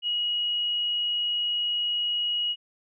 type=tone; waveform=sine; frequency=2900 Hz; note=F#7; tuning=35 cents flat; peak=-24 dBFS; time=0.02-2.56 s; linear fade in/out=50 ms; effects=none